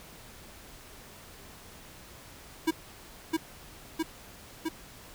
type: tone with echo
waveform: square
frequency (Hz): 322.4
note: E4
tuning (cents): -38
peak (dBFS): -23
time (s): 2.67-2.71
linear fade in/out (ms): 10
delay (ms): 660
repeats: 3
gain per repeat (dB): -2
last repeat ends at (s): 4.69
effects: pink hiss -50 dBFS RMS until 5.14 s